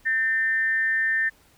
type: tone with frequency modulation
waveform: sine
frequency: 1800 Hz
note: A6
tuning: 39 cents sharp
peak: -20 dBFS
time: 0.05-1.3 s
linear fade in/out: 20 ms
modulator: 236 Hz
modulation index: 0.35
effects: pink hiss -58 dBFS RMS until 1.57 s